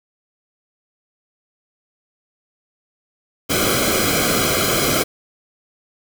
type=noise with comb filter; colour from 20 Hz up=pink; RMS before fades=-18 dBFS; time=3.49-5.04 s; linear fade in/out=20 ms; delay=1.1 ms; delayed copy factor=-0.9; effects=none